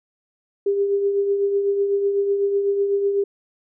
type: tone with tremolo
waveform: sine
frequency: 400 Hz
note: G4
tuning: 35 cents sharp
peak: -15 dBFS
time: 0.66-3.24 s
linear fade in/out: 5 ms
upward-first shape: triangle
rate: 8 Hz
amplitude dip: 50%
effects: none